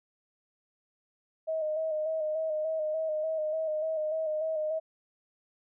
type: tone with vibrato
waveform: sine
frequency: 627 Hz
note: D#5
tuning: 13 cents sharp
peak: -28 dBFS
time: 1.47-4.8 s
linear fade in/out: 20 ms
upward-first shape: square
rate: 3.4 Hz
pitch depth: 32 cents each way
effects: none